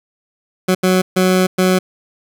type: tone bursts at uneven times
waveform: 20% pulse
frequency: 185 Hz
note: F#3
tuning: in tune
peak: -6 dBFS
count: 4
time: 0.68-0.75 / 0.83-1.02 / 1.16-1.47 / 1.58-1.79 s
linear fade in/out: 10 ms
effects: none